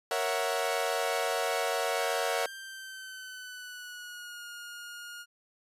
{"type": "chord", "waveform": "sawtooth", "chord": "F# dominant seventh", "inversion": "first", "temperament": "equal", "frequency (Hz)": [466.2, 554.4, 659.3, 740], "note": ["A#4", "C#5", "E5", "F#5"], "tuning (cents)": [0, 0, 0, 0], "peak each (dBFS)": -30, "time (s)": [0.11, 2.46], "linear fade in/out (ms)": 2}
{"type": "tone with pitch glide", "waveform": "sawtooth", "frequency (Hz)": [1602, 1427.2], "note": ["G6", "F6"], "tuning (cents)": [37, 37], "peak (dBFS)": -38, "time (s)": [1.97, 5.26], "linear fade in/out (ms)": 50, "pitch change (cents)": -200, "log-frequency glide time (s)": [2.25, 4.45]}
{"effects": ["resampled to 32000 Hz"]}